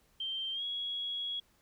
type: tone with pitch glide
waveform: sine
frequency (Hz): 3142 to 3329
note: G7 to G#7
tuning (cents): +3 to +3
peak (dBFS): -34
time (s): 0.2-1.4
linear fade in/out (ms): 5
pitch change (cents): +100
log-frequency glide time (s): 0.53-0.63
effects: pink hiss -69 dBFS RMS until 1.61 s